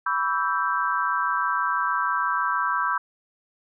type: chord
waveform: sine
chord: C# half-diminished seventh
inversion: third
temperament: equal with one note detuned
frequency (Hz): 987.8 / 1134 / 1318.5 / 1568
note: B5 / C#6 / E6 / G6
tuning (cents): 0 / +39 / 0 / 0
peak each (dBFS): -27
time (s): 0.06-2.98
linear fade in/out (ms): 5
effects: none